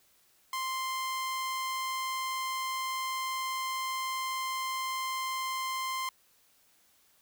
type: tone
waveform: sawtooth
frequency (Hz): 1046.5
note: C6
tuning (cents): 0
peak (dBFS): -28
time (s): 0.53-6.09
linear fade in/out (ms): 2
effects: white hiss -66 dBFS RMS until 7.21 s